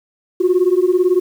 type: beating tone pair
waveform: sine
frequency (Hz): 354.4 / 372.4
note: F4 / F#4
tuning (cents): +25 / +11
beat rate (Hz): 18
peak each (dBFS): -13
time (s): 0.4-1.2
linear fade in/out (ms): 10
effects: tanh soft clip ceiling -6 dBFS + 7-bit